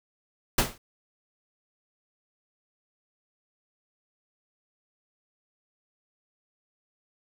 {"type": "noise with exponential decay", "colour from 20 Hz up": "pink", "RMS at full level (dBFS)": -18, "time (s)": [0.58, 0.78], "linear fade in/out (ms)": 5, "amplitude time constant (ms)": 43, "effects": []}